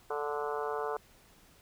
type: harmonic tone with a mistuned harmonic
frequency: 146.83 Hz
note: D3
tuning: in tune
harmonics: 3 / 4 / 5 / 6 / 7 / 8 / 9 / 10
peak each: -35 / -42 / -40 / -42 / -41 / -43 / -44 / -46 dBFS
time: 0.1-0.97 s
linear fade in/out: 5 ms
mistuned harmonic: 9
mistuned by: -29 cents
effects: pink hiss -61 dBFS RMS until 1.61 s